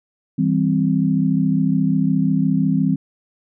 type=chord; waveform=sine; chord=C major; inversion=first; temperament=equal with one note detuned; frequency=161.89 / 196 / 261.6 Hz; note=E3 / G3 / C4; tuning=-31 / 0 / 0 cents; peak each=-19 dBFS; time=0.38-2.96 s; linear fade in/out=10 ms; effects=none